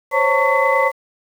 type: tone cluster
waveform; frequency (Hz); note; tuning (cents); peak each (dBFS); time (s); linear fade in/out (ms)
sine; 523 / 552 / 904 / 1120 / 2020; C5 / C#5 / A5 / C#6 / B6; -1 / -7 / +47 / +18 / +39; -19; 0.11-0.92; 50
effects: tanh soft clip ceiling -2 dBFS + 7-bit